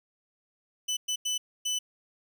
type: tone bursts at uneven times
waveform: 25% pulse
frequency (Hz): 3000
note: F#7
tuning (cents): +23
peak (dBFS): -24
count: 4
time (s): 0.88-0.97 / 1.08-1.16 / 1.25-1.38 / 1.65-1.79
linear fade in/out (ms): 10
effects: none